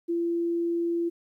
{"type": "tone", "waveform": "sine", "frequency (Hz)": 340, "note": "F4", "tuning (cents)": -46, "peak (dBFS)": -24, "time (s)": [0.08, 1.1], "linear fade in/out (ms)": 20, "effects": ["11-bit"]}